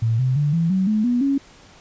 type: tone with pitch steps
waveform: sine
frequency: 113.6 / 128.99 / 146.47 / 166.32 / 188.86 / 214.4 / 243.5 / 276.5 Hz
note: A#2 / C3 / D3 / E3 / F#3 / A3 / B3 / C#4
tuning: -44 / -24 / -4 / +16 / +36 / -45 / -24 / -4 cents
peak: -16 dBFS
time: 0.02-1.38 s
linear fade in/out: 5 ms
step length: 170 ms
effects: pink hiss -48 dBFS RMS until 1.8 s + resampled to 16000 Hz